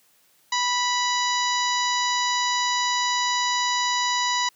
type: harmonic tone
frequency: 984 Hz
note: B5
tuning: 7 cents flat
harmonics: 1 / 2 / 3 / 4 / 5 / 6 / 7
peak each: -24 / -28 / -33 / -28 / -32 / -33 / -33 dBFS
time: 0.52-4.49 s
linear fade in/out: 5 ms
effects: white hiss -61 dBFS RMS until 4.55 s + high-pass 100 Hz 12 dB/octave